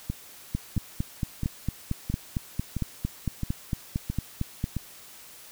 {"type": "two click trains", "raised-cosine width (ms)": 5, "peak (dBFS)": [-16, -14], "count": [8, 19], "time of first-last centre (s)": [[0.1, 4.767], [0.55, 4.641]], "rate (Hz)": [1.5, 4.4], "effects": ["white hiss -48 dBFS RMS until 5.51 s"]}